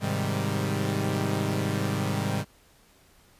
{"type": "chord", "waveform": "sawtooth", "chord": "Ab major seventh", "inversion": "none", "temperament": "equal", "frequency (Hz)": [103.83, 130.81, 155.56, 196], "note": ["Ab2", "C3", "Eb3", "G3"], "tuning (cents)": [0, 0, 0, 0], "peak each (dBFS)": [-26, -28, -28, -27], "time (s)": [0, 2.45], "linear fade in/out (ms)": 50, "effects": ["pink hiss -59 dBFS RMS until 3.39 s", "resampled to 32000 Hz"]}